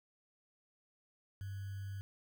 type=tone with sample-and-hold; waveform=sine; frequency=98 Hz; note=G2; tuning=in tune; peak=-40 dBFS; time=1.41-2.01 s; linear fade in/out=0 ms; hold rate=1575 Hz; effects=none